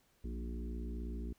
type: harmonic tone with a mistuned harmonic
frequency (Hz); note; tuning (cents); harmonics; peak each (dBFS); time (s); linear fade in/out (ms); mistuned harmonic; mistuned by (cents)
59.1; A#1; +24; 1 / 3 / 4 / 5 / 6 / 7; -39 / -50 / -47 / -52 / -52 / -56; 0.24-1.33; 5; 4; -28
effects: pink hiss -72 dBFS RMS until 1.38 s